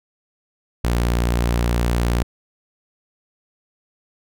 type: tone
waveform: sawtooth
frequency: 59.1 Hz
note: A#1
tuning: 24 cents sharp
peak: -13 dBFS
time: 0.84-2.23 s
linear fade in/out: 5 ms
effects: none